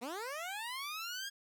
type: linear sweep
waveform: 15% pulse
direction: up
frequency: 221.1 to 1647 Hz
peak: -33 dBFS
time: 0.01-1.3 s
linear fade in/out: 20 ms
effects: none